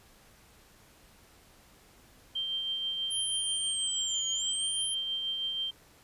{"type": "tone with tremolo", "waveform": "sine", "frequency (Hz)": 3150, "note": "G7", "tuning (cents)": 8, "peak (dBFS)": -29, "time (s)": [2.35, 5.71], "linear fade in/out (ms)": 10, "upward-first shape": "triangle", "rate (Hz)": 6.2, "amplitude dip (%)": 35}
{"type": "linear two-way sweep", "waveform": "sine", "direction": "down then up", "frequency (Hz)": [10600, 6645, 10600], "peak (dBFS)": -33, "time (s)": [3.1, 4.95], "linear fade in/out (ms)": 20, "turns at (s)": 4.3}
{"effects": ["pink hiss -59 dBFS RMS until 6.03 s", "resampled to 32000 Hz"]}